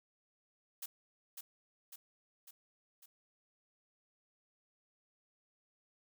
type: noise with echo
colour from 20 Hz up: blue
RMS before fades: -43 dBFS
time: 0.82-0.86 s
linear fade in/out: 5 ms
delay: 550 ms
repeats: 4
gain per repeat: -4 dB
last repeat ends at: 3.06 s
effects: none